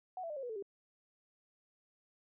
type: tone with pitch steps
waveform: sine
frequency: 740 / 666.9 / 601.1 / 541.7 / 488.2 / 440 / 396.6 Hz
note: F#5 / E5 / D5 / C#5 / B4 / A4 / G4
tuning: 0 / +20 / +40 / -40 / -20 / 0 / +20 cents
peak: -39 dBFS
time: 0.17-0.625 s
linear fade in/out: 2 ms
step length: 65 ms
effects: none